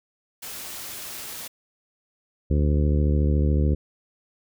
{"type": "noise", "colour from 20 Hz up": "white", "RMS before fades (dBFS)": -36, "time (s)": [0.42, 1.48], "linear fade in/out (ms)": 10}
{"type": "harmonic tone", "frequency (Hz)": 73.8, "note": "D2", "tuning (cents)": 9, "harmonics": [1, 2, 3, 4, 5, 6, 7], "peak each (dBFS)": [-19, -25, -29, -31, -33, -35, -36], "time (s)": [2.5, 3.75], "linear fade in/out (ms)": 10}
{"effects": []}